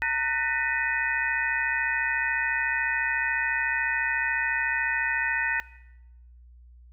sine tone cluster, 911 / 1494 / 1818 / 1952 / 2509 Hz, A#5 / F#6 / A#6 / B6 / D#7, -40 / +16 / -44 / -21 / +14 cents, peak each -33 / -30 / -27 / -31 / -32 dBFS, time 0.02-5.6 s, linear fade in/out 0 ms, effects noise-tail reverb RT60 0.9 s tail -19 dB re dry + added 60 Hz sine -48 dBFS peak until 6.92 s

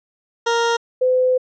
20% pulse / sine tone pair in turn, 466.2 / 509 Hz, A#4 / C5, 0 / -48 cents, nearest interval major second, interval 152 cents, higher second, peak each -11 / -13 dBFS, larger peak first, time 0.46-0.77 / 1.01-1.38 s, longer second, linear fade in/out 10 ms, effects resampled to 16000 Hz

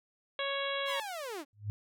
harmonic tone, 554.4 Hz, C#5, in tune, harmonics 1 / 2 / 3 / 4 / 5 / 6 / 7, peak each -36 / -39 / -40 / -41 / -43 / -39 / -44 dBFS, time 0.39-1 s, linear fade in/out 2 ms
sawtooth linear sweep, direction down, 1105 to 261.3 Hz, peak -34 dBFS, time 0.85-1.45 s, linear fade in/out 50 ms
sine tone with exponential growth, 103.83 Hz, G#2, in tune, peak -29 dBFS, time 1.53-1.7 s, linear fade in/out 0 ms, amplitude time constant 36 ms
effects none

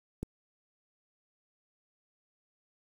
click, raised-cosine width 3 ms, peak -22 dBFS, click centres 0.23 s, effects 8-bit

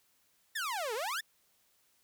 sawtooth exponential two-way sweep, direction down then up, 1864.7 to 415.3 to 1864.7 Hz, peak -30 dBFS, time 0.55-1.21 s, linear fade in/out 10 ms, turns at 0.94 s, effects white hiss -71 dBFS RMS until 2.03 s

